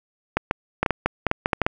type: clicks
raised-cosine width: 0.5 ms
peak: -4 dBFS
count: 12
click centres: 0.37 / 0.511 / 0.83 / 0.862 / 0.907 / 1.06 / 1.267 / 1.314 / 1.459 / 1.532 / 1.617 / 1.665 s
effects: none